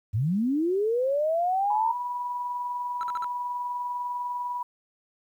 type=linear sweep; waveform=sine; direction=up; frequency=93.1 to 932.3 Hz; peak=-22 dBFS; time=0.13-1.93 s; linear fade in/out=20 ms
type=tone with tremolo; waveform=sine; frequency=978 Hz; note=B5; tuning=17 cents flat; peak=-27 dBFS; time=1.7-4.63 s; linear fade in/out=5 ms; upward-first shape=sine; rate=20 Hz; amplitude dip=30%
type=tone bursts; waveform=triangle; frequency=1330 Hz; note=E6; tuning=15 cents sharp; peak=-28 dBFS; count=4; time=3.01-3.244 s; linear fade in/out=0 ms; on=21 ms; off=50 ms
effects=10-bit